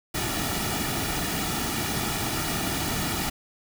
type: noise with comb filter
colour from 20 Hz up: pink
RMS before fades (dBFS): -28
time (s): 0.14-3.3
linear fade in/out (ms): 10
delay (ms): 1.9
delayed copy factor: -0.6
effects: none